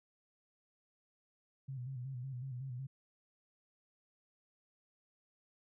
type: tone with vibrato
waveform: sine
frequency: 128.9 Hz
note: C3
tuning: 26 cents flat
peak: -40 dBFS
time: 1.68-2.87 s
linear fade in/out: 10 ms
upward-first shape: square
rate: 5.4 Hz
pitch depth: 76 cents each way
effects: none